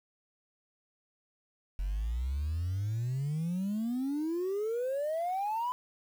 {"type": "exponential sweep", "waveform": "sine", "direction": "up", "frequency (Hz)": [44.58, 1014], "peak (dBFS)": -28, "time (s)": [1.79, 5.72], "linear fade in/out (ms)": 0, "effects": ["tanh soft clip ceiling -28 dBFS", "9-bit"]}